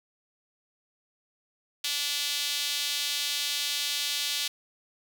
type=tone with high-pass filter; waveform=sawtooth; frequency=290 Hz; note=D4; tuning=22 cents flat; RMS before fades=-30 dBFS; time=1.84-4.48 s; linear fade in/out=5 ms; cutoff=3500 Hz; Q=2; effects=none